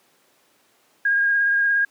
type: tone with vibrato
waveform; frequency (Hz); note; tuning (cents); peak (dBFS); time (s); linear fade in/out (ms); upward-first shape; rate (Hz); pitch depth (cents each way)
sine; 1626; G#6; -37; -16; 1.05-1.85; 5; sine; 17; 15
effects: pink hiss -60 dBFS RMS until 1.9 s + high-pass 300 Hz 12 dB/octave